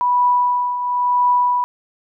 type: tone with tremolo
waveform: sine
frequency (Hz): 983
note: B5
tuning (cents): -8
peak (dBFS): -11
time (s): 0.01-1.64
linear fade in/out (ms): 0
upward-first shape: triangle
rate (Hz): 0.97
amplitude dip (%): 65
effects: none

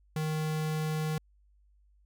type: tone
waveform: square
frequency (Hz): 155.56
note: D#3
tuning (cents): 0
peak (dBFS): -30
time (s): 0.16-1.18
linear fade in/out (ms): 2
effects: added 50 Hz sine -61 dBFS peak until 2.05 s

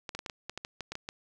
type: clicks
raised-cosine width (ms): 0.2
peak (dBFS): -20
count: 12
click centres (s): 0.092 / 0.15 / 0.191 / 0.262 / 0.298 / 0.496 / 0.576 / 0.649 / 0.807 / 0.92 / 0.954 / 1.089
effects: none

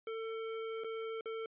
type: tone with dropouts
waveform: square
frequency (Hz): 447.9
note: A4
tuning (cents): +31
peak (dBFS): -39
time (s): 0.07-1.46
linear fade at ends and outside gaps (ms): 2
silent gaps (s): 0.837-0.844 / 1.21-1.257
effects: resampled to 8000 Hz

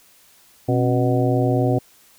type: harmonic tone with a mistuned harmonic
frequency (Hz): 123.47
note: B2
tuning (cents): 0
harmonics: 1 / 2 / 3 / 4 / 5 / 6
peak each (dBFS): -19 / -22 / -24 / -25 / -26 / -27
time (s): 0.68-1.79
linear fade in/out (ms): 10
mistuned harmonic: 2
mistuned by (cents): +150
effects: white hiss -53 dBFS RMS until 2.18 s

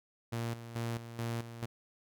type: tone with tremolo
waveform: sawtooth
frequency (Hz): 116.54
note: A#2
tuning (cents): 0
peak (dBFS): -30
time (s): 0.32-1.66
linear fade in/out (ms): 10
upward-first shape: square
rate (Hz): 2.3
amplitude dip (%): 70
effects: none

